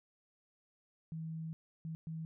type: tone bursts at uneven times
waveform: sine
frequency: 161.1 Hz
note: E3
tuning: 39 cents flat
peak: -39 dBFS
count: 3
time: 1.12-1.53 / 1.85-1.95 / 2.07-2.25 s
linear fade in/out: 0 ms
effects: none